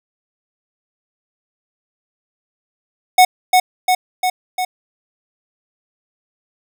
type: tone with echo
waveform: square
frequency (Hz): 736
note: F#5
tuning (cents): -9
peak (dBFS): -6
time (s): 3.18-3.25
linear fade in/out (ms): 5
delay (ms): 350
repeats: 4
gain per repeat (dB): -3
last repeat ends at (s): 4.65
effects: none